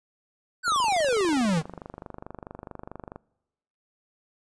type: exponential sweep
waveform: square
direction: down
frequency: 1553 to 146 Hz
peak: -22 dBFS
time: 0.63-1.63 s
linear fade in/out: 50 ms
type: click train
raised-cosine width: 1 ms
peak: -24 dBFS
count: 62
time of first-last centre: 0.68-3.16 s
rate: 24.6 Hz
effects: noise-tail reverb RT60 1.0 s tail -25 dB re dry + resampled to 22050 Hz